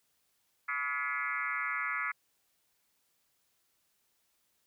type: tone with frequency modulation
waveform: sine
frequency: 1700 Hz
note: G#6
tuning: 40 cents sharp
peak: -31 dBFS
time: 0.68-2.12 s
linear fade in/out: 10 ms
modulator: 140 Hz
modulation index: 3.9
effects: white hiss -75 dBFS RMS until 4.66 s